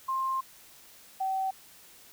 sine tone pair in turn, 1057 / 765.9 Hz, C6 / G5, +17 / -40 cents, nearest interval tritone, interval 557 cents, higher first, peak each -27 dBFS, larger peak neither, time 0.08-0.41 / 1.2-1.51 s, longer first, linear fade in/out 10 ms, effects white hiss -54 dBFS RMS until 2.12 s

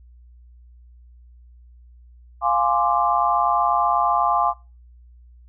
sine chord, D half-diminished seventh, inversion first, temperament equal, 698.5 / 830.6 / 1046.5 / 1174.7 Hz, F5 / Ab5 / C6 / D6, 0 / 0 / 0 / 0 cents, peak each -22 dBFS, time 2.41-4.54 s, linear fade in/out 50 ms, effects noise-tail reverb RT60 0.3 s tail -22 dB re dry + added 60 Hz sine -45 dBFS peak until 5.48 s

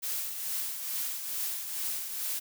blue noise with tremolo, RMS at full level -32 dBFS, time 0.02-2.4 s, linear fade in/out 20 ms, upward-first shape triangle, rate 2.3 Hz, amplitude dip 55%, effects none

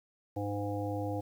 harmonic tone, 102 Hz, G#2, 31 cents flat, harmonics 1 / 3 / 5 / 7 / 8, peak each -36 / -37 / -38 / -42 / -43 dBFS, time 0.36-1.21 s, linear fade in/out 10 ms, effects 10-bit

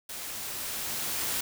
white noise with level ramp, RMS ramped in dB -39 to -30 dBFS, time 0.09-1.41 s, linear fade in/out 5 ms, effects none

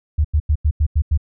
sine tone bursts, 75.2 Hz, D2, 42 cents sharp, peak -12 dBFS, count 7, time 0.18-1.176 s, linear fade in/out 10 ms, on 66 ms, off 89 ms, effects none

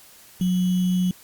sine tone with sample-and-hold, 182 Hz, F#3, 28 cents flat, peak -18 dBFS, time 0.41-1.11 s, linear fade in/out 2 ms, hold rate 3150 Hz, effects white hiss -49 dBFS RMS until 1.23 s + Opus 48 kbps

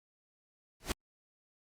pink noise with exponential growth, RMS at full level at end -28 dBFS, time 0.8-0.92 s, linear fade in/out 2 ms, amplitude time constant 26 ms, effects low-pass 12000 Hz 12 dB/octave + Opus 48 kbps

